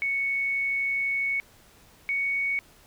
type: tone pair in turn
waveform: sine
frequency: 2217 / 2228 Hz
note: C#7 / C#7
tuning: 0 / +8 cents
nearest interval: unison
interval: 8 cents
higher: second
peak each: -24 dBFS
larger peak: neither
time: 0.02-1.4 / 2.09-2.59 s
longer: first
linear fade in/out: 0 ms
effects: pink hiss -56 dBFS RMS until 2.86 s